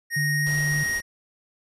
square tone with pitch glide, 1864.7 to 1876.6 Hz, A#6 to A#6, 0 to +11 cents, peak -24 dBFS, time 0.1-1.02 s, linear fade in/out 50 ms, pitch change +11 cents, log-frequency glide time 0.36-0.55 s
sine tone, 148.5 Hz, D3, 20 cents sharp, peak -24 dBFS, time 0.16-0.84 s, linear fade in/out 10 ms
pink low-pass noise, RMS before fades -39 dBFS, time 0.46-1.01 s, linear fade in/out 10 ms, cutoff 9800 Hz, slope 24 dB/octave
effects resampled to 32000 Hz

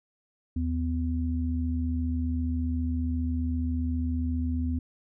sine tone pair together, 78.7 / 250.9 Hz, D#2 / B3, +20 / +28 cents, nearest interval octave + minor sixth, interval 2008 cents, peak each -27 / -30 dBFS, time 0.56-4.79 s, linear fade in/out 5 ms, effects none

